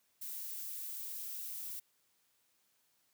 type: noise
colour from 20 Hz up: violet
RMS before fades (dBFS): -43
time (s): 0.21-1.8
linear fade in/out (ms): 10
effects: white hiss -75 dBFS RMS until 3.13 s + high-pass 80 Hz 12 dB/octave